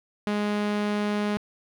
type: tone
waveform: sawtooth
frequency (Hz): 207.7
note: G#3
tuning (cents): 0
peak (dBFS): -20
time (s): 0.27-1.37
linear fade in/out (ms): 0
effects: low-pass 4000 Hz 12 dB/octave + 9-bit